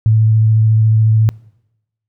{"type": "tone with vibrato", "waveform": "sine", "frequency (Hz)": 110, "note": "A2", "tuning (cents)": 0, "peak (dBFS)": -7, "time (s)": [0.06, 1.29], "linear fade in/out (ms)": 0, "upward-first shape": "square", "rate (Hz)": 14, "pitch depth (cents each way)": 10, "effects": ["noise-tail reverb RT60 0.9 s tail -24 dB re dry"]}